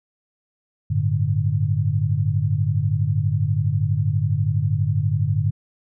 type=chord; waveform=sine; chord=G suspended second; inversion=none; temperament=just; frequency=98 / 110.25 / 147 Hz; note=G2 / A2 / D3; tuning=0 / +4 / +2 cents; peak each=-22 dBFS; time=0.9-5.51 s; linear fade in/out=10 ms; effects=none